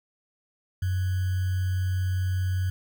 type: tone with sample-and-hold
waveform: sine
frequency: 92.5 Hz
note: F#2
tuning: in tune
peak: -23 dBFS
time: 0.82-2.7 s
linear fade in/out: 5 ms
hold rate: 1575 Hz
effects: none